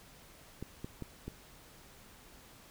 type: clicks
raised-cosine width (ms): 3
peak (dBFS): -27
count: 4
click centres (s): 0.626 / 0.845 / 1.023 / 1.28
effects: pink hiss -57 dBFS RMS until 2.7 s